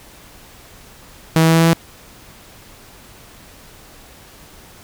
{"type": "tone with pitch steps", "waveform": "sawtooth", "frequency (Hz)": [161.3, 162.23, 163.17, 164.12, 165.07, 166.03], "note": ["E3", "E3", "E3", "E3", "E3", "E3"], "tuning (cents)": [-37, -27, -17, -7, 3, 13], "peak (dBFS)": -6, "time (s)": [1.36, 1.732], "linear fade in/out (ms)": 0, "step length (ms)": 62, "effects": ["pink hiss -43 dBFS RMS until 4.83 s"]}